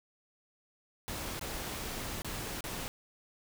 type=noise with dropouts; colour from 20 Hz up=pink; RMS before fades=-39 dBFS; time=1.08-2.88 s; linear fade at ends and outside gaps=0 ms; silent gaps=1.394-1.412 / 2.219-2.246 / 2.607-2.64 s; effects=none